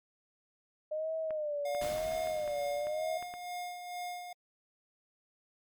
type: tone with vibrato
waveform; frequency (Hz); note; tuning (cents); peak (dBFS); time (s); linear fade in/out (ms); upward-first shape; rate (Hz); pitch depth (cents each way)
sine; 608; D#5; -40; -32; 0.91-3.18; 10; sine; 1; 96
type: clicks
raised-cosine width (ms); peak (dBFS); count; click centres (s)
0.5; -31; 9; 1.307 / 1.749 / 1.848 / 1.983 / 2.272 / 2.477 / 2.87 / 3.226 / 3.339
type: tone with tremolo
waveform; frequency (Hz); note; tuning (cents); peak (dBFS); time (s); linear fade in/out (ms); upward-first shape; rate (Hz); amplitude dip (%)
square; 713; F5; +36; -37; 1.65-4.33; 5; sine; 2.2; 50
type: noise with exponential decay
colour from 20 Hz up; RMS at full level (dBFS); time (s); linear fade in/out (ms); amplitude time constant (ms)
pink; -41; 1.81-3.79; 5; 430
effects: MP3 96 kbps